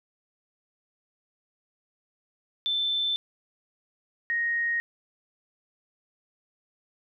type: tone pair in turn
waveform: sine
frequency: 3536 / 1869.7 Hz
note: A7 / A#6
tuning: +8 / +5 cents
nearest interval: major seventh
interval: 1103 cents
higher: first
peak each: -24 dBFS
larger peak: neither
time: 2.66-3.16 / 4.3-4.8 s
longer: neither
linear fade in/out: 0 ms
effects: none